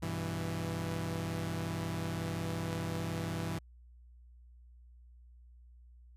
sawtooth chord, E minor, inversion first, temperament equal, 98 / 123.47 / 164.81 Hz, G2 / B2 / E3, 0 / 0 / 0 cents, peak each -35 / -39 / -33 dBFS, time 0.02-3.59 s, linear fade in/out 10 ms, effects added 60 Hz sine -54 dBFS peak until 6.16 s + resampled to 32000 Hz

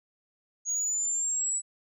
sine linear sweep, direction up, 6645 to 7902 Hz, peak -25 dBFS, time 0.65-1.62 s, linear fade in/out 50 ms, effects tanh soft clip ceiling -23 dBFS

